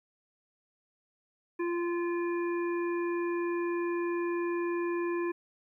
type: harmonic tone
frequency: 345.4 Hz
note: F4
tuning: 19 cents flat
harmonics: 1 / 3 / 5 / 7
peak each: -29 / -39 / -43 / -46 dBFS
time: 1.59-5.32 s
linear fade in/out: 10 ms
effects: 12-bit